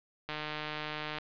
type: click train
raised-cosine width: 0.3 ms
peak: -21 dBFS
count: 137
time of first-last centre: 0.29-1.185 s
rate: 152 Hz
effects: resampled to 11025 Hz + 9-bit